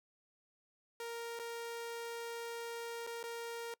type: tone with dropouts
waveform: sawtooth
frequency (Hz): 466.2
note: A#4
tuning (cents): 0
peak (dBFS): -37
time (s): 1-3.74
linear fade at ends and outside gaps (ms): 2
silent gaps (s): 1.391-1.396 / 3.067-3.072 / 3.23-3.238
effects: noise-tail reverb RT60 0.1 s tail -24 dB re dry